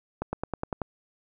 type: accelerating click train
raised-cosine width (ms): 1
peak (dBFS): -15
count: 7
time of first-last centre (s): 0.22-0.817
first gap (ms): 110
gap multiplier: 0.96
effects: none